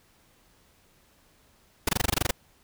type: noise bursts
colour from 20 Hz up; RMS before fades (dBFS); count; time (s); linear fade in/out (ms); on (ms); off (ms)
pink; -23; 11; 1.87-2.31; 5; 20; 22
effects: pink hiss -62 dBFS RMS until 2.63 s